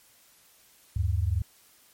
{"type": "tone pair together", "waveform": "sine", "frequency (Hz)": [76.82, 98.5], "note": ["D#2", "G2"], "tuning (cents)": [-22, 9], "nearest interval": "major third", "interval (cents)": 431, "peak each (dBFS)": -26, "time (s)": [0.96, 1.42], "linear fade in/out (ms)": 5, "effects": ["white hiss -59 dBFS RMS until 1.93 s", "MP3 64 kbps"]}